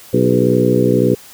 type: harmonic tone with a mistuned harmonic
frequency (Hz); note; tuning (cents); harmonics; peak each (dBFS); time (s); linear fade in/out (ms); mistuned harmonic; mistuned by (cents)
61.74; B1; 0; 2 / 3 / 4 / 5 / 6 / 7 / 8; -18 / -18 / -18 / -18 / -18 / -18 / -18; 0.13-1.15; 10; 7; -46
effects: white hiss -40 dBFS RMS until 1.33 s